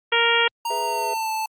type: harmonic tone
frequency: 466.2 Hz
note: A#4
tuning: in tune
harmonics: 1 / 2 / 3 / 4 / 5 / 6 / 7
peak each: -24 / -24 / -24 / -24 / -24 / -24 / -24 dBFS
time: 0.12-0.48 s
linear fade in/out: 5 ms
type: tone with pitch glide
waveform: square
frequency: 932 to 879.7 Hz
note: A#5 to A5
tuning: -1 to -1 cents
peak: -24 dBFS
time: 0.65-1.46 s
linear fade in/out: 5 ms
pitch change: -100 cents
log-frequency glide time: 0.82-1.31 s
type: chord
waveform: triangle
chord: E major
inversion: first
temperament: equal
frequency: 415.3 / 493.9 / 659.3 Hz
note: G#4 / B4 / E5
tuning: 0 / 0 / 0 cents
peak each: -30 dBFS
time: 0.7-1.14 s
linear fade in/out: 5 ms
effects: Opus 32 kbps